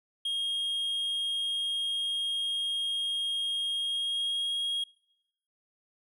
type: tone with pitch glide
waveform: triangle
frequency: 3249 to 3275 Hz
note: G#7 to G#7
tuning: -39 to -25 cents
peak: -27 dBFS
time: 0.25-4.84 s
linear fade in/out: 5 ms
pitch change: +14 cents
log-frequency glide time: 3.71-4.57 s
effects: noise-tail reverb RT60 0.9 s tail -25 dB re dry